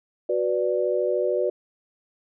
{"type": "chord", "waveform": "sine", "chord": "B minor", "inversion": "second", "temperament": "equal", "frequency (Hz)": [370, 493.9, 587.3], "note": ["F#4", "B4", "D5"], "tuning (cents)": [0, 0, 0], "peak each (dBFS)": -25, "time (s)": [0.29, 1.5], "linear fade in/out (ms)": 5, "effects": []}